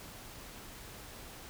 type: silence
effects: pink hiss -49 dBFS RMS until 1.49 s